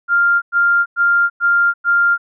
sine tone bursts, 1396.9 Hz, F6, in tune, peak -10 dBFS, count 5, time 0.08-2.18 s, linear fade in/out 50 ms, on 340 ms, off 100 ms, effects none

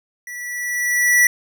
square tone with level ramp, 1953 Hz, B6, 20 cents flat, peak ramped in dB -31 to -10 dBFS, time 0.27-1.27 s, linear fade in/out 2 ms, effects none

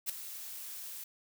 blue noise with ADSR envelope, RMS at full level -31 dBFS, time 0.06-1.04 s, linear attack 36 ms, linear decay 3 ms, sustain -13 dB, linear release 5 ms, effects none

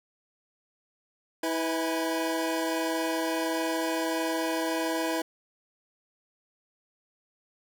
25% pulse tone cluster, 324.1 / 496.9 / 827 Hz, E4 / B4 / G#5, -29 / +11 / -8 cents, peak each -25 / -29 / -33 dBFS, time 1.43-5.22 s, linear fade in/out 5 ms, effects none

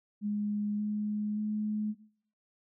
sine tone with pitch steps, 207.7 / 210 / 212.3 Hz, G#3 / G#3 / G#3, 0 / +19 / +38 cents, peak -29 dBFS, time 0.21-1.95 s, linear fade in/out 50 ms, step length 580 ms, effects noise-tail reverb RT60 0.6 s tail -18 dB re dry

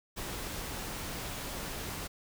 pink noise, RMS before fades -39 dBFS, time 0.16-2.08 s, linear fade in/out 20 ms, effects none

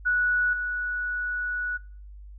sine tone with level steps, 1471 Hz, F#6, 11 cents flat, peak -20 / -26 dBFS, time 0.05-1.78 s, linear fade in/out 20 ms, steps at 0.53 s, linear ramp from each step 2 ms, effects noise-tail reverb RT60 0.4 s tail -22 dB re dry + added 50 Hz sine -41 dBFS peak until 2.38 s

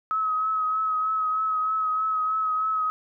sine tone with vibrato, 1279 Hz, D#6, 47 cents sharp, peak -22 dBFS, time 0.11-2.9 s, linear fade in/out 0 ms, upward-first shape triangle, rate 3.2 Hz, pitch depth 29 cents each way, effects none

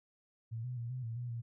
sine tone with pitch steps, 113.8 / 125.1 / 117.6 / 127.5 / 114.2 / 121.9 / 117 Hz, A#2 / B2 / A#2 / C3 / A#2 / B2 / A#2, -41 / +23 / +16 / -44 / -35 / -22 / +7 cents, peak -37 dBFS, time 0.51-1.42 s, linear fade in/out 20 ms, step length 130 ms, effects none

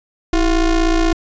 square ring-modulated tone, 178.2 Hz, F3, 35 cents sharp, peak -10 dBFS, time 0.33-1.13 s, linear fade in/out 2 ms, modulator 150 Hz, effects resampled to 16000 Hz

